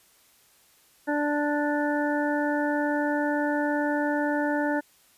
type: harmonic tone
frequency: 293.7 Hz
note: D4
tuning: in tune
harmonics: 1 / 2 / 3 / 5 / 6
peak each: -26 / -29 / -31 / -33 / -34 dBFS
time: 1.07-4.81 s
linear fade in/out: 20 ms
effects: white hiss -60 dBFS RMS until 5.17 s + resampled to 32000 Hz